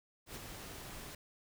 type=noise with ADSR envelope; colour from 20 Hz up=pink; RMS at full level=-44 dBFS; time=0.26-1.15 s; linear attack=91 ms; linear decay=25 ms; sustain=-4 dB; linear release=4 ms; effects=none